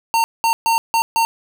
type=tone bursts at uneven times; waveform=square; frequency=913 Hz; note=A#5; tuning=36 cents flat; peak=-14 dBFS; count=5; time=0.14-0.24 / 0.44-0.53 / 0.66-0.78 / 0.94-1.02 / 1.16-1.25 s; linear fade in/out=0 ms; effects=none